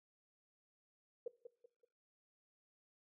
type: tone with echo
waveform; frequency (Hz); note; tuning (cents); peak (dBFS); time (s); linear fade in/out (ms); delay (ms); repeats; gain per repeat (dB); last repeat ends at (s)
sine; 478.1; A#4; +44; -38; 1.26-1.28; 5; 190; 3; -9; 1.85
effects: noise-tail reverb RT60 0.5 s tail -19 dB re dry